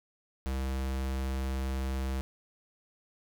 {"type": "tone", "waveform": "square", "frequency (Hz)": 66.1, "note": "C2", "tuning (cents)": 18, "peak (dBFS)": -31, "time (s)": [0.46, 2.21], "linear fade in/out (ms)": 0, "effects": []}